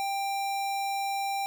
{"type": "tone", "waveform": "square", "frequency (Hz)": 790, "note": "G5", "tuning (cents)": 13, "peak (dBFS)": -29, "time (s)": [0, 1.46], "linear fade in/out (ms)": 0, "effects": []}